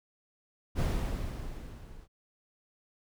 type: noise with level ramp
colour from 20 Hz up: brown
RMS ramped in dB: -26 to -51 dBFS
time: 0.75-2.08 s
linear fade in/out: 50 ms
effects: none